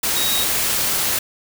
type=tone in noise; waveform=sine; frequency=3786 Hz; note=A#7; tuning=26 cents sharp; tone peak=-22 dBFS; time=0.16-0.44 s; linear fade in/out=5 ms; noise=white; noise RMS=-20 dBFS; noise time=0.03-1.19 s; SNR=-5 dB; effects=none